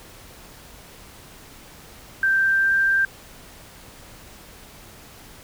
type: tone with pitch glide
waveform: sine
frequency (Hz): 1568 to 1578.9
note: G6 to G6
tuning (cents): 0 to +12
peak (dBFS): -16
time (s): 2.23-3.05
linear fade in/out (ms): 2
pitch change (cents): +12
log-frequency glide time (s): 2.37-2.74
effects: pink hiss -45 dBFS RMS until 5.43 s